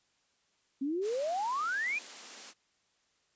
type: exponential sweep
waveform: sine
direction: up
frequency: 260.9 to 2515 Hz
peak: -30 dBFS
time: 0.81-1.99 s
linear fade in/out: 10 ms
type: high-pass noise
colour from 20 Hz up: white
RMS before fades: -46 dBFS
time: 1.01-2.54 s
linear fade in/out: 50 ms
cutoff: 200 Hz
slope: 48 dB/octave
effects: white hiss -73 dBFS RMS until 3.35 s + resampled to 16000 Hz